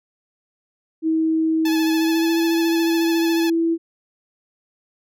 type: tone with pitch glide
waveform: sine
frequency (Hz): 320.3 to 331.2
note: E4 to E4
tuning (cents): -50 to +8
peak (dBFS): -16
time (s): 1.02-3.78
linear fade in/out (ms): 50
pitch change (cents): +58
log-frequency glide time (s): 1.9-2.35
type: tone with vibrato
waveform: 10% pulse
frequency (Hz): 859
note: A5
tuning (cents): -42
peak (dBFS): -17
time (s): 1.65-3.5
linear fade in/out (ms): 5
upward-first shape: sine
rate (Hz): 14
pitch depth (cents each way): 39
effects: none